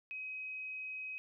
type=tone; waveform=sine; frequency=2532 Hz; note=D#7; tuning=30 cents sharp; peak=-40 dBFS; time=0.11-1.18 s; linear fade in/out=0 ms; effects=none